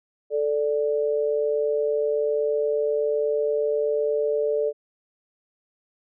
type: tone pair together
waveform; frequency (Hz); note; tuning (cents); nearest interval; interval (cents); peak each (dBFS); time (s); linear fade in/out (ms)
sine; 439.4 / 587.6; A4 / D5; -2 / +1; perfect fourth; 503; -22 / -25; 0.3-4.73; 50
effects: none